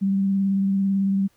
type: tone with vibrato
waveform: sine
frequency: 195.3 Hz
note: G3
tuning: 6 cents flat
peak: -18 dBFS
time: 0.01-1.28 s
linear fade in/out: 20 ms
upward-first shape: sine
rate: 18 Hz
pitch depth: 18 cents each way
effects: pink hiss -63 dBFS RMS until 1.36 s